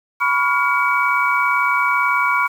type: tone cluster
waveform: sine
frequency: 987 / 1125 / 1408 / 2273 Hz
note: B5 / C#6 / F6 / C#7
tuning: -1 / +25 / +14 / +43 cents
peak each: -20 dBFS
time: 0.2-2.48 s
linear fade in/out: 20 ms
effects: 7-bit